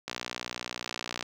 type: click train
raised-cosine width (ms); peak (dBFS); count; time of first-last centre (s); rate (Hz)
0.2; -16; 70; 0.08-1.226; 60.2
effects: high-pass 100 Hz 12 dB/octave + 9-bit